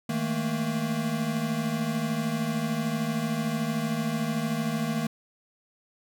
square tone cluster, 157.7 / 216.4 / 229.7 Hz, D#3 / A3 / A#3, +24 / -29 / -25 cents, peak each -32 / -33 / -30 dBFS, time 0.09-5.07 s, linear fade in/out 5 ms, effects none

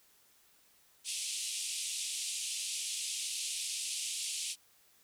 white band-pass noise, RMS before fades -38 dBFS, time 1.04-4.56 s, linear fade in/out 50 ms, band 2500 to 10000 Hz, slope 48 dB/octave, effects white hiss -66 dBFS RMS until 5.03 s

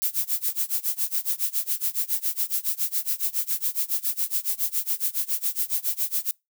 violet noise with tremolo, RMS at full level -23 dBFS, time 0.02-6.31 s, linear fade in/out 0 ms, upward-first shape sine, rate 7.2 Hz, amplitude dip 95%, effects noise-tail reverb RT60 0.2 s tail -26 dB re dry

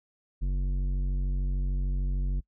sine tone with tanh clipping, 46.69 Hz, F#1, 16 cents sharp, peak -27 dBFS, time 0.41-2.41 s, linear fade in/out 20 ms, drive 11 dB, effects noise-tail reverb RT60 0.1 s tail -24 dB re dry

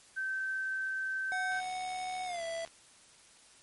sine tone, 1547 Hz, G6, 23 cents flat, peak -32 dBFS, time 0.16-1.61 s, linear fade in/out 20 ms
square tone with pitch glide, 740 to 663.1 Hz, F#5 to E5, 0 to +10 cents, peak -36 dBFS, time 1.32-2.65 s, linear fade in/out 0 ms, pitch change -190 cents, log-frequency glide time 2.25-2.43 s
click train, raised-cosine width 0.2 ms, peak -33 dBFS, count 85, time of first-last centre 1.52-2.675 s, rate 72.7 Hz
effects white hiss -59 dBFS RMS until 3.62 s + MP3 48 kbps

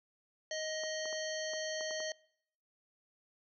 harmonic tone, 626 Hz, D#5, 10 cents sharp, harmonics 1 / 3 / 5 / 7 / 9 / 10, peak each -38 / -43 / -46 / -45 / -50 / -47 dBFS, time 0.51-2.12 s, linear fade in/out 2 ms
clicks, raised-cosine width 1 ms, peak -32 dBFS, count 7, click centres 0.836 / 1.056 / 1.128 / 1.535 / 1.809 / 1.909 / 2.003 s
effects noise-tail reverb RT60 0.7 s tail -25 dB re dry + high-pass 400 Hz 12 dB/octave

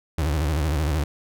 35% pulse tone with vibrato, 75.8 Hz, D#2, 45 cents flat, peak -19 dBFS, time 0.18-1.04 s, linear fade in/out 5 ms, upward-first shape sine, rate 13 Hz, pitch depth 150 cents each way, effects none

